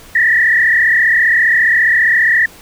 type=tone with frequency modulation; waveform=sine; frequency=1852 Hz; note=A#6; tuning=12 cents flat; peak=-8 dBFS; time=0.15-2.46 s; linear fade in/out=5 ms; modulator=34.9 Hz; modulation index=2.8; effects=pink hiss -39 dBFS RMS until 2.61 s